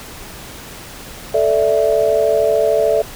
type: chord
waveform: sine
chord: A suspended fourth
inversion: none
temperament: just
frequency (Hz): 440 / 586.7 / 660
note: A4 / D5 / E5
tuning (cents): 0 / -2 / +2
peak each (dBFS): -16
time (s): 1.34-3.02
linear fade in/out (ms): 5
effects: pink hiss -34 dBFS RMS until 3.15 s